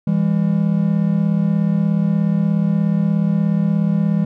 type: tone pair together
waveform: triangle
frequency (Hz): 164.8 / 201.6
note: E3 / G3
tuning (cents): 0 / +49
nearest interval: minor third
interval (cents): 349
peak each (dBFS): -15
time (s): 0.07-4.25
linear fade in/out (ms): 5
effects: none